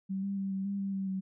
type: tone with pitch steps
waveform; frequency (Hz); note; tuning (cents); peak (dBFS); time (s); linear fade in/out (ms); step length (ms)
sine; 192.4 / 197.9 / 194.7 / 192.5 / 199.2 / 196.2 / 193.4 / 190.2; G3 / G3 / G3 / G3 / G3 / G3 / G3 / F#3; -32 / +17 / -12 / -31 / +28 / +2 / -23 / +48; -31; 0.09-1.21; 20; 140
effects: none